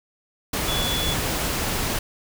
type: tone in noise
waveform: sine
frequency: 3426 Hz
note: A7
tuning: 47 cents flat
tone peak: -26 dBFS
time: 0.68-1.14 s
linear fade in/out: 5 ms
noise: pink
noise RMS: -25 dBFS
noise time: 0.53-1.99 s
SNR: -4 dB
effects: none